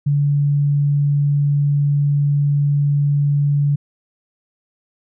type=tone; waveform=sine; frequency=143.8 Hz; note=D3; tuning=36 cents flat; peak=-13 dBFS; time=0.06-3.76 s; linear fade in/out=10 ms; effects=none